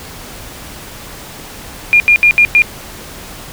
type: tone bursts at uneven times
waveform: sine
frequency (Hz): 2414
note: D7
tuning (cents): +47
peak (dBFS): -4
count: 5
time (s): 1.93-2 / 2.08-2.16 / 2.23-2.31 / 2.38-2.45 / 2.55-2.62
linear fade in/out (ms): 0
effects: pink hiss -31 dBFS RMS until 3.52 s